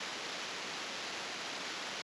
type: noise with sample-and-hold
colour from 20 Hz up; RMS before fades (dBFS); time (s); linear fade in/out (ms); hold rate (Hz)
blue; -41; 0-2.02; 5; 8820
effects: high-pass 200 Hz 12 dB/octave + resampled to 22050 Hz